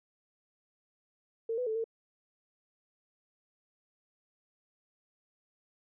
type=tone with pitch steps; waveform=sine; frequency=454.1 / 498.1 / 439.2 / 452.9 Hz; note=A#4 / B4 / A4 / A#4; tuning=-45 / +15 / -3 / -50 cents; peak=-30 dBFS; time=1.49-1.842 s; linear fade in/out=5 ms; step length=88 ms; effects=none